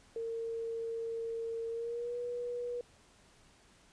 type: tone with pitch glide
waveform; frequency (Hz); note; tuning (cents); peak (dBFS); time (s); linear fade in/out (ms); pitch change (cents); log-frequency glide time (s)
sine; 457.2 to 484.4; A#4 to B4; -34 to -34; -35; 0.16-2.81; 2; +100; 1.69-2.17
effects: pink hiss -63 dBFS RMS until 3.92 s + resampled to 22050 Hz